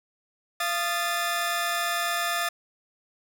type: tone cluster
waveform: sawtooth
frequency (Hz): 687 / 1230 / 1752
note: F5 / D#6 / A6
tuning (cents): -29 / -20 / -8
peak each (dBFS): -26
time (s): 0.6-2.49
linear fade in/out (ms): 5
effects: none